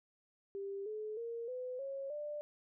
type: tone with pitch steps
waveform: sine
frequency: 395.6 / 428.9 / 465 / 504.2 / 546.7 / 592.7 Hz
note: G4 / A4 / A#4 / B4 / C#5 / D5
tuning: +16 / -44 / -4 / +36 / -24 / +16 cents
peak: -39 dBFS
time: 0.55-2.41 s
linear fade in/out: 0 ms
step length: 310 ms
effects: none